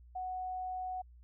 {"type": "tone", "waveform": "sine", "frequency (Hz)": 740, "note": "F#5", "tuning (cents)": 0, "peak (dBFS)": -36, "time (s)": [0.15, 1.02], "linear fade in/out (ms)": 10, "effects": ["added 60 Hz sine -54 dBFS peak until 1.23 s"]}